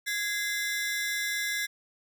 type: ring-modulated tone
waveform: sawtooth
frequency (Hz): 1864.7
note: A#6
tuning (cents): 0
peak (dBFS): -22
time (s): 0.06-1.67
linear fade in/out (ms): 20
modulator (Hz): 204
effects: none